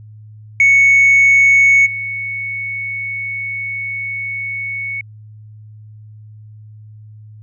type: tone with level steps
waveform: sine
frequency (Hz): 2217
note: C#7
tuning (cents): 0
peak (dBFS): -5 / -20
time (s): 0.6-5.01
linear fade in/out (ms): 2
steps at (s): 1.85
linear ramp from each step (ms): 20
effects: tanh soft clip ceiling -4 dBFS + added 107 Hz sine -35 dBFS peak until 7.42 s